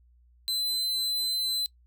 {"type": "tone", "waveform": "40% pulse", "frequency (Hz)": 4049, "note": "B7", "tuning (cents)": 42, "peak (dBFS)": -25, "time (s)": [0.48, 1.66], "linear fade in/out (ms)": 0, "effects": ["noise-tail reverb RT60 0.1 s tail -22 dB re dry", "added 60 Hz sine -57 dBFS peak until 1.86 s"]}